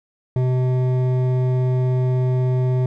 sine tone with hard clipping, 127.4 Hz, C3, 46 cents flat, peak -18 dBFS, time 0.36-2.86 s, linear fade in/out 2 ms, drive 11 dB, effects none

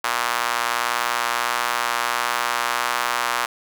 sawtooth tone with high-pass filter, 120.1 Hz, B2, 48 cents flat, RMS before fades -23 dBFS, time 0.04-3.46 s, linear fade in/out 5 ms, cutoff 1100 Hz, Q 1.8, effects none

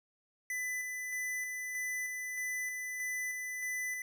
square tone with tremolo, 2000 Hz, B6, 21 cents sharp, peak -35 dBFS, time 0.5-4.02 s, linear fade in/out 2 ms, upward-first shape square, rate 1.6 Hz, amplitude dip 30%, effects none

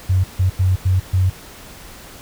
sine tone bursts at uneven times, 93 Hz, F#2, 9 cents sharp, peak -12 dBFS, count 5, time 0.09-0.24 / 0.39-0.5 / 0.59-0.76 / 0.85-1 / 1.13-1.3 s, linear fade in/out 10 ms, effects pink hiss -39 dBFS RMS until 2.21 s

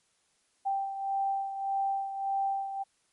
sine beating tone pair, 784 / 785.7 Hz, G5 / G5, 0 / +4 cents, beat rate 1.7 Hz, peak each -29 / -36 dBFS, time 0.65-2.84 s, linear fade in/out 20 ms, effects white hiss -71 dBFS RMS until 3.12 s + MP3 48 kbps

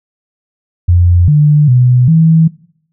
sine tone with pitch steps, 87.8 / 148.9 / 124.9 / 161.9 Hz, F2 / D3 / B2 / E3, +10 / +24 / +20 / -31 cents, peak -4 dBFS, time 0.88-2.48 s, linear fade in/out 10 ms, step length 400 ms, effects noise-tail reverb RT60 0.7 s tail -21 dB re dry

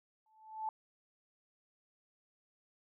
sine tone with exponential growth, 873 Hz, A5, 14 cents flat, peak -32 dBFS, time 0.26-0.69 s, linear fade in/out 2 ms, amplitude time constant 92 ms, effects none

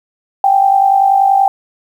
sine tone with amplitude modulation, 784 Hz, G5, in tune, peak -4 dBFS, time 0.44-1.48 s, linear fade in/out 2 ms, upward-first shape sine, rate 50.4 Hz, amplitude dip 65%, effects 7-bit

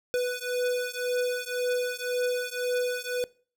square beating tone pair, 493.9 / 495.8 Hz, B4 / B4, 0 / +7 cents, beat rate 1.9 Hz, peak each -30 dBFS, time 0.14-3.24 s, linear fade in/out 0 ms, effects noise-tail reverb RT60 0.4 s tail -22 dB re dry

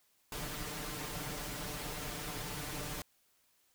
pink noise with comb filter, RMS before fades -41 dBFS, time 0.32-3.02 s, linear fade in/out 2 ms, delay 6.7 ms, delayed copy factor +0.8, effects white hiss -72 dBFS RMS until 3.74 s

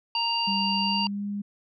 harmonic tone, 932.3 Hz, A#5, in tune, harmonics 1 / 3 / 5, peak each -28 / -28 / -28 dBFS, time 0.15-1.07 s, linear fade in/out 2 ms
sine tone with pitch glide, 196 to 203.3 Hz, G3 to G#3, 0 to -37 cents, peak -28 dBFS, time 0.47-1.42 s, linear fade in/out 10 ms, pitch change +63 cents, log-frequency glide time 0.81-1.23 s
effects none

